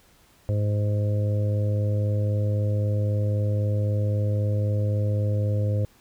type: harmonic tone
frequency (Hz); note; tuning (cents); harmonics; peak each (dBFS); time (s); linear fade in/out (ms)
103.83; G#2; 0; 1 / 2 / 3 / 4 / 5 / 6; -21 / -36 / -38 / -40 / -32 / -43; 0.49-5.85; 0
effects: pink hiss -58 dBFS RMS until 6 s